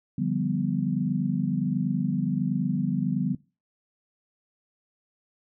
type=chord; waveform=sine; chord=G dominant seventh; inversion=second; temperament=equal; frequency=146.83 / 174.61 / 196 / 246.9 Hz; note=D3 / F3 / G3 / B3; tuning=0 / 0 / 0 / 0 cents; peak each=-29 dBFS; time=0.18-3.35 s; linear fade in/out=5 ms; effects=noise-tail reverb RT60 0.3 s tail -20 dB re dry